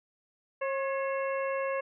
harmonic tone with a mistuned harmonic, 541 Hz, C#5, 42 cents flat, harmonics 1 / 2 / 3 / 4 / 5, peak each -30 / -36 / -40 / -42 / -44 dBFS, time 0.61-1.81 s, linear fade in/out 10 ms, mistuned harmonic 3, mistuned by +56 cents, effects none

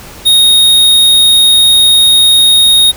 square tone, 3729 Hz, A#7, in tune, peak -4 dBFS, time 0.25-2.92 s, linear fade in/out 20 ms, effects added 60 Hz sine -37 dBFS peak until 2.96 s + pink hiss -31 dBFS RMS until 2.96 s

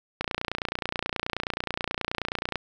click train, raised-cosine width 0.3 ms, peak -11 dBFS, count 70, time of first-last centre 0.21-2.557 s, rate 29.4 Hz, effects none

